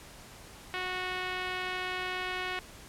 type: tone with low-pass filter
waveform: 5% pulse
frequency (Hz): 367.2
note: F#4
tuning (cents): -13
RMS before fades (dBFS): -35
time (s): 0.74-2.59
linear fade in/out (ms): 0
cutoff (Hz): 2600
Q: 1.1
effects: pink hiss -50 dBFS RMS until 2.88 s + low-pass 12000 Hz 12 dB/octave